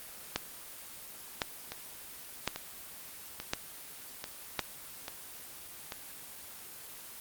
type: two click trains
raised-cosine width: 0.2 ms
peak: -20 / -11 dBFS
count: 6 / 5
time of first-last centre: 1.72-5.922 / 0.36-4.593 s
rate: 1.19 / 0.945 Hz
effects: white hiss -47 dBFS RMS until 7.2 s + Opus 24 kbps

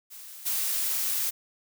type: noise with level steps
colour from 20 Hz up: blue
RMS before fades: -44 / -28 dBFS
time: 0.1-1.31 s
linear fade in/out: 20 ms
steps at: 0.45 s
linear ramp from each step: 20 ms
effects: none

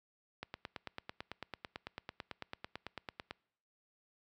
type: click train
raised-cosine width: 0.3 ms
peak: -25 dBFS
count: 27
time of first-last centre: 0.43-3.309 s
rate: 9.03 Hz
effects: noise-tail reverb RT60 0.7 s tail -25 dB re dry + high-pass 60 Hz 12 dB/octave

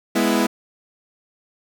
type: chord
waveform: sawtooth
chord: E major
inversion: first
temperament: equal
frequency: 207.7 / 246.9 / 329.6 Hz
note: G#3 / B3 / E4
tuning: 0 / 0 / 0 cents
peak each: -17 dBFS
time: 0.15-0.47 s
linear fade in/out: 10 ms
effects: none

